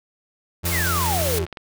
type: tone with pitch glide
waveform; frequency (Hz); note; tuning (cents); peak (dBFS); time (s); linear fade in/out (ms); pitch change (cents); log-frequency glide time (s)
35% pulse; 86 to 84.91; F2 to F2; -26 to -48; -22; 0.63-1.46; 20; -22; 0.93-1.19
type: noise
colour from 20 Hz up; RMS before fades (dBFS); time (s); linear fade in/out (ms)
white; -26; 0.65-1.39; 5
type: exponential sweep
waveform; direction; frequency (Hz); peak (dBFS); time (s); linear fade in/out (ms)
sine; down; 2300 to 347.5; -23; 0.7-1.46; 50
type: clicks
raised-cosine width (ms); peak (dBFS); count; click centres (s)
0.3; -19; 7; 1.315 / 1.346 / 1.396 / 1.429 / 1.466 / 1.527 / 1.572
effects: none